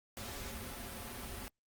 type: noise with comb filter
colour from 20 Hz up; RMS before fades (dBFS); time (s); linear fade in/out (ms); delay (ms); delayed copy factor
pink; -44; 0.17-1.48; 0; 6.4; -0.8
effects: Opus 48 kbps